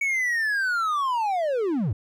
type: linear sweep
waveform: triangle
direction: down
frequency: 2252 to 82.41 Hz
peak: -20 dBFS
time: 0.01-1.93 s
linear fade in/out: 5 ms
effects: none